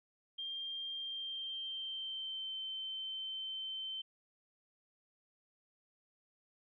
sine tone with pitch glide, 3191 to 3093 Hz, G7 to G7, +30 to -24 cents, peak -39 dBFS, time 0.38-4.02 s, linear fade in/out 10 ms, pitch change -54 cents, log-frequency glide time 0.93-2.56 s, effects none

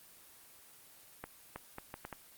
accelerating click train, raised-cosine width 0.5 ms, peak -26 dBFS, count 6, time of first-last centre 1.24-2.127 s, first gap 320 ms, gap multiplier 0.7, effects white hiss -58 dBFS RMS until 2.37 s + Opus 24 kbps

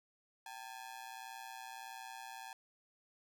sawtooth ring-modulated tone, 838 Hz, G#5, 15 cents sharp, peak -40 dBFS, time 0.46-2.53 s, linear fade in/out 2 ms, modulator 60.8 Hz, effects none

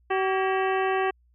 harmonic tone with a mistuned harmonic, 381.2 Hz, G4, 48 cents flat, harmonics 1 / 2 / 3 / 4 / 5 / 6 / 7 / 8, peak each -25 / -27 / -31 / -34 / -34 / -42 / -37 / -44 dBFS, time 0.1-1.11 s, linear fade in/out 10 ms, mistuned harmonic 4, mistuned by +100 cents, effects added 60 Hz sine -59 dBFS peak until 1.34 s

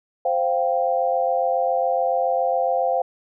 sine chord, C suspended fourth, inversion none, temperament just, 523.3 / 697.7 / 784.9 Hz, C5 / F5 / G5, 0 / -2 / +2 cents, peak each -22 / -22 / -24 dBFS, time 0.25-3.02 s, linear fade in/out 5 ms, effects none

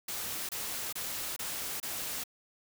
white noise bursts, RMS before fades -37 dBFS, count 5, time 0.08-2.238 s, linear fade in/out 5 ms, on 410 ms, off 27 ms, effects none

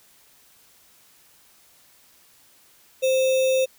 sine tone with sample-and-hold, 523.3 Hz, C5, in tune, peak -17 dBFS, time 3.02-3.66 s, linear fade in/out 20 ms, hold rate 3150 Hz, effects white hiss -56 dBFS RMS until 3.78 s

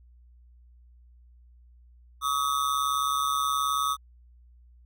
square ring-modulated tone, 1202 Hz, D6, 40 cents sharp, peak -22 dBFS, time 2.21-3.97 s, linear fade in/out 50 ms, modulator 69.4 Hz, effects added 60 Hz sine -52 dBFS peak until 4.85 s

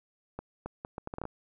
accelerating click train, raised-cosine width 1 ms, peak -23 dBFS, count 10, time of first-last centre 0.39-1.254 s, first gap 270 ms, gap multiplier 0.7, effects none

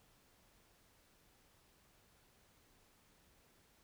silence, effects pink hiss -70 dBFS RMS until 3.83 s

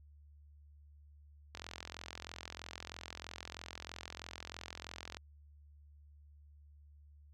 click train, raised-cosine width 0.2 ms, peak -26 dBFS, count 157, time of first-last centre 1.55-5.169 s, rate 43.1 Hz, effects added 73 Hz sine -57 dBFS peak until 7.33 s

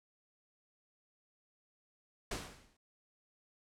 pink noise with exponential decay, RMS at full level -36 dBFS, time 2.31-2.77 s, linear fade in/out 5 ms, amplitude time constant 100 ms, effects low-pass 9000 Hz 12 dB/octave

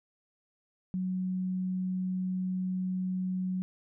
sine tone, 185 Hz, F#3, in tune, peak -29 dBFS, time 0.94-3.62 s, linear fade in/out 0 ms, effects none

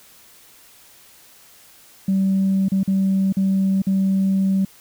sine tone with dropouts, 192.7 Hz, G3, 29 cents flat, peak -14 dBFS, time 2.08-4.65 s, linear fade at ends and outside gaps 5 ms, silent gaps 2.685-2.718 / 2.833-2.876 / 3.325-3.368 / 3.82-3.868 s, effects tanh soft clip ceiling -12 dBFS + white hiss -49 dBFS RMS until 4.8 s

